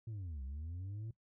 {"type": "linear two-way sweep", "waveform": "sine", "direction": "down then up", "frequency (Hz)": [116.54, 63.7, 114.8], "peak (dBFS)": -38, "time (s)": [0.07, 1.11], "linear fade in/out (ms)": 5, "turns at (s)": 0.43, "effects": ["noise-tail reverb RT60 0.1 s tail -20 dB re dry", "tanh soft clip ceiling -40 dBFS"]}